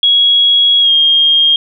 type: tone with pitch glide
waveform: sine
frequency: 3322 to 3229 Hz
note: G#7 to G#7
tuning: 0 to -49 cents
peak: -6 dBFS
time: 0.03-1.56 s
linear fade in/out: 2 ms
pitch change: -49 cents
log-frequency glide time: 0.8-0.91 s
effects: none